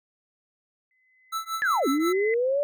sine tone with exponential growth, 2032 Hz, B6, 49 cents sharp, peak -27 dBFS, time 0.91-2.34 s, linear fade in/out 1 ms, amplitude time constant 310 ms
square tone with tremolo, 1318.5 Hz, E6, in tune, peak -26 dBFS, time 1.32-2.13 s, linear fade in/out 10 ms, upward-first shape triangle, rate 5.6 Hz, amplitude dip 100%
sine linear two-way sweep, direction down then up, 1774 to 261.6 to 588 Hz, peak -21 dBFS, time 1.62-2.63 s, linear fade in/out 0 ms, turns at 1.88 s
effects none

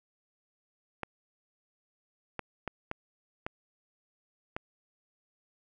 clicks, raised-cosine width 0.5 ms, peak -19 dBFS, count 6, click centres 1.033 / 2.393 / 2.677 / 2.914 / 3.465 / 4.565 s, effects none

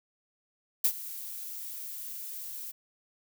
violet noise with ADSR envelope, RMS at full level -23 dBFS, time 0.84-2.72 s, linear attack 6 ms, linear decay 72 ms, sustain -17 dB, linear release 16 ms, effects none

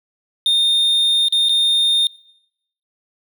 triangle tone with dropouts, 3650 Hz, A#7, 37 cents flat, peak -11 dBFS, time 0.46-2.07 s, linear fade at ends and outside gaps 1 ms, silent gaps 1.284-1.324 / 1.487-1.493 s, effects noise-tail reverb RT60 0.8 s tail -23 dB re dry

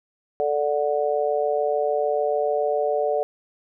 sine chord, D major, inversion second, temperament just, 440.5 / 587.3 / 734.2 Hz, A4 / D5 / F#5, +2 / 0 / -14 cents, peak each -24 / -23 / -26 dBFS, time 0.4-3.23 s, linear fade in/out 0 ms, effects none

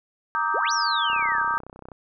sine chord, Eb major seventh, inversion second, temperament equal with one note detuned, 932.3 / 1174.7 / 1265.5 / 1568 Hz, Bb5 / D6 / Eb6 / G6, 0 / 0 / +29 / 0 cents, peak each -27 dBFS, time 0.35-1.58 s, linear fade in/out 0 ms
sine exponential two-way sweep, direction up then down, 355.1 to 5990 to 1522 Hz, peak -26 dBFS, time 0.54-1.43 s, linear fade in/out 5 ms, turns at 0.72 s
click train, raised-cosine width 1 ms, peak -27 dBFS, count 27, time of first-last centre 1.1-1.918 s, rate 31.8 Hz
effects none

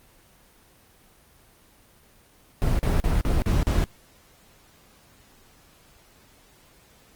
brown noise bursts, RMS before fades -21 dBFS, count 6, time 2.62-3.84 s, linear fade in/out 0 ms, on 170 ms, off 40 ms, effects pink hiss -56 dBFS RMS until 7.15 s + Opus 24 kbps

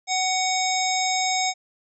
harmonic tone with a mistuned harmonic, 746 Hz, F#5, 14 cents sharp, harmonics 1 / 3 / 5 / 7 / 9 / 10, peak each -24 / -28 / -29 / -31 / -30 / -31 dBFS, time 0.07-1.54 s, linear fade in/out 50 ms, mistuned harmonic 9, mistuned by -38 cents, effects none

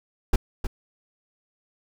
brown noise with echo, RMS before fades -17 dBFS, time 0.33-0.36 s, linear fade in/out 5 ms, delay 310 ms, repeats 1, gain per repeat -9 dB, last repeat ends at 0.67 s, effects none

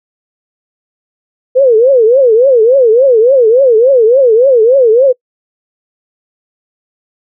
sine tone with vibrato, 490 Hz, B4, 14 cents flat, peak -3 dBFS, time 1.55-5.13 s, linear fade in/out 20 ms, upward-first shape triangle, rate 3.5 Hz, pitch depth 250 cents each way, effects noise-tail reverb RT60 0.1 s tail -26 dB re dry

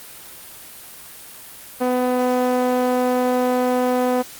sawtooth tone with band-pass filter, 250.6 Hz, B3, 25 cents sharp, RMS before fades -19 dBFS, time 1.8-4.23 s, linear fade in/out 20 ms, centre 580 Hz, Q 1.2, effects white hiss -39 dBFS RMS until 4.39 s + Opus 32 kbps

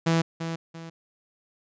sawtooth tone with echo, 164.81 Hz, E3, in tune, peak -16 dBFS, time 0.06-0.22 s, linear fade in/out 10 ms, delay 340 ms, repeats 2, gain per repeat -9 dB, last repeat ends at 0.9 s, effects resampled to 16000 Hz

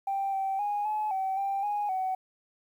sine tone with pitch steps, 785 / 775 / 824 / 853 / 766 / 788 / 827 / 753 Hz, G5 / G5 / G#5 / G#5 / G5 / G5 / G#5 / F#5, +2 / -20 / -14 / +46 / -40 / +9 / -8 / +30 cents, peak -26 dBFS, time 0.07-2.15 s, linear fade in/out 5 ms, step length 260 ms, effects tanh soft clip ceiling -23 dBFS + 10-bit

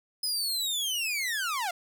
sawtooth linear sweep, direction down, 5090 to 668 Hz, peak -25 dBFS, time 0.23-1.71 s, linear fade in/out 5 ms, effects none

